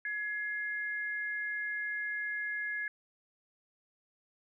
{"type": "tone pair together", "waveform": "sine", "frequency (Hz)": [1680.7, 2115], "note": ["G#6", "C7"], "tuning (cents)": [20, 18], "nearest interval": "major third", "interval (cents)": 398, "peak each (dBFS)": [-34, -40], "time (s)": [0.05, 2.88], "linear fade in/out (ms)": 2, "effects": []}